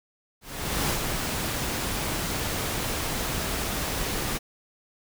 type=noise with ADSR envelope; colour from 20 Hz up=pink; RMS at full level=-25 dBFS; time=0.41-4.39 s; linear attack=480 ms; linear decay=91 ms; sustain=-4 dB; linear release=27 ms; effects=none